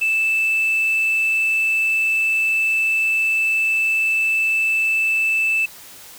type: tone with tanh clipping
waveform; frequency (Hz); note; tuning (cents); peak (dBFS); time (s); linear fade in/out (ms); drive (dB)
triangle; 2637; E7; 0; -16; 0.01-5.66; 10; 5
effects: white hiss -41 dBFS RMS until 6.18 s